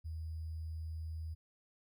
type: tone with sample-and-hold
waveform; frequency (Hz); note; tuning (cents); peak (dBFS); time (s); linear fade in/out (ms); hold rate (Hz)
sine; 80; D#2; +49; -39; 0.04-1.35; 20; 4900
effects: none